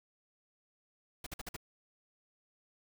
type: noise bursts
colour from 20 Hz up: pink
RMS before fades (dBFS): -42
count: 5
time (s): 1.24-1.565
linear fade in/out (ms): 5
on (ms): 25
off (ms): 50
effects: none